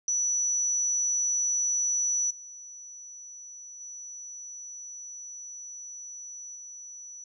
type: tone with level steps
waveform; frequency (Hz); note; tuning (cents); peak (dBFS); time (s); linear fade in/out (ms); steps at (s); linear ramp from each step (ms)
sine; 5920; F#8; 0; -24 / -42 / -39 / -41; 0.08-7.24; 2; 2.3 / 3.8 / 6.55; 10
effects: none